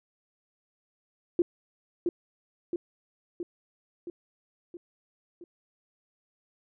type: tone with echo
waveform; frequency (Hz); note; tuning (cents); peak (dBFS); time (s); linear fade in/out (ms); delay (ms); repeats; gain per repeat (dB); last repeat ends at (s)
sine; 347.1; F4; -11; -19; 1.39-1.42; 2; 670; 6; -4; 5.44
effects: none